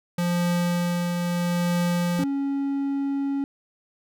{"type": "tone with tremolo", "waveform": "square", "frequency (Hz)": 174.61, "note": "F3", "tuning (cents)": 0, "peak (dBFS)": -21, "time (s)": [0.18, 2.24], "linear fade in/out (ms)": 5, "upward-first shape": "triangle", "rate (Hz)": 0.77, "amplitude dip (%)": 35}
{"type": "tone", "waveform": "triangle", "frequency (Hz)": 277.6, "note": "C#4", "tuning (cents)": 3, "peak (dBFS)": -21, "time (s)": [2.19, 3.44], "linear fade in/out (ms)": 0}
{"effects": []}